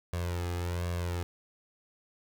sawtooth tone with flanger, 87.31 Hz, F2, in tune, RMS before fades -33 dBFS, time 0.13-1.23 s, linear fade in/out 0 ms, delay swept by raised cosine 1.8 to 2.43 ms, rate 1.3 Hz, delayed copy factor +0.7, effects none

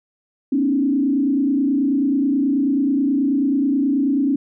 sine tone with frequency modulation, 276.2 Hz, C#4, 6 cents flat, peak -15 dBFS, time 0.52-4.36 s, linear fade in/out 5 ms, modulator 29.3 Hz, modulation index 1, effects none

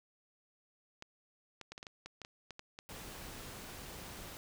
clicks, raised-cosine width 0.2 ms, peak -29 dBFS, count 12, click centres 1.024 / 1.613 / 1.72 / 1.779 / 1.829 / 1.868 / 2.06 / 2.217 / 2.249 / 2.507 / 2.594 / 2.789 s
pink noise, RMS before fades -48 dBFS, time 2.89-4.37 s, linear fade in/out 0 ms
effects none

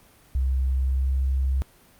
sine tone with pitch glide, 65.41 to 66.32 Hz, C2 to C2, 0 to +24 cents, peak -20 dBFS, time 0.35-1.62 s, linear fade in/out 0 ms, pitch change +24 cents, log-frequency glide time 0.72-1.11 s, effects pink hiss -55 dBFS RMS until 1.99 s + Opus 32 kbps

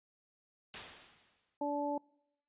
white noise with exponential decay, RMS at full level -40 dBFS, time 0.74-1.57 s, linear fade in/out 0 ms, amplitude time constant 180 ms
harmonic tone, 289.4 Hz, D4, 25 cents flat, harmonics 1 / 2 / 3, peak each -37 / -37 / -37 dBFS, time 1.61-1.98 s, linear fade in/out 5 ms
effects noise-tail reverb RT60 0.8 s tail -25 dB re dry + resampled to 8000 Hz

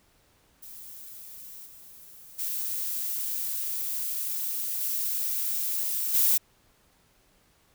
violet noise with level steps, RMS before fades -44 / -49 / -31 / -29 / -22 dBFS, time 0.62-6.38 s, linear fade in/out 10 ms, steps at 1.65 / 2.38 / 4.8 / 6.13 s, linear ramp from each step 20 ms, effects pink hiss -64 dBFS RMS until 7.74 s

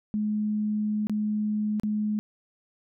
sine tone with dropouts, 211.6 Hz, G#3, 33 cents sharp, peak -24 dBFS, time 0.14-2.19 s, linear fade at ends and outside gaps 0 ms, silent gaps 1.07-1.096 / 1.798-1.834 s, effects none

